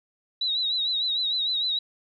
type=tone with vibrato; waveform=sine; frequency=3880 Hz; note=B7; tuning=31 cents flat; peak=-23 dBFS; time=0.41-1.79 s; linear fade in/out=5 ms; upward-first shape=triangle; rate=6.6 Hz; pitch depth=89 cents each way; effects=none